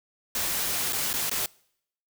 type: noise with dropouts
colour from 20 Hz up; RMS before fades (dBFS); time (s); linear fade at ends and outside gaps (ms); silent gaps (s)
white; -28; 0.35-1.46; 2; 0.925-0.93 / 1.131-1.138 / 1.296-1.313
effects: noise-tail reverb RT60 0.7 s tail -25 dB re dry